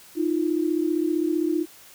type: tone pair together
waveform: sine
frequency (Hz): 311.1 / 346.5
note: D#4 / F4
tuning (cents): 0 / -14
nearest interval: major second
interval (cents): 186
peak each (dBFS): -23 / -24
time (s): 0.15-1.66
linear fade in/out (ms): 50
effects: white hiss -49 dBFS RMS until 1.94 s